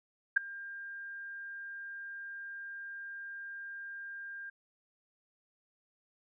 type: tone with ADSR envelope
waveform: sine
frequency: 1600 Hz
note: G6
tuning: 35 cents sharp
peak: -18 dBFS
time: 0.36-4.5 s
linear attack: 12 ms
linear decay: 6 ms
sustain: -23 dB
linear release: 8 ms
effects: none